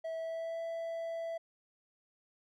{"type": "tone with pitch glide", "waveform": "triangle", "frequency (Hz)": [651, 662.8], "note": ["E5", "E5"], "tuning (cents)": [-22, 9], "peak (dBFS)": -34, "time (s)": [0.04, 1.38], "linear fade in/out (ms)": 10, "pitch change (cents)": 31, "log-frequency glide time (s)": [0.16, 0.61], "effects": []}